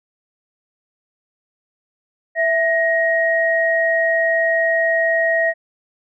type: tone pair together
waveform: sine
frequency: 659.3 / 1881 Hz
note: E5 / A#6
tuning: 0 / +15 cents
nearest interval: octave + tritone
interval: 1815 cents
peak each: -17 dBFS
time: 2.35-5.54 s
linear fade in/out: 50 ms
effects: none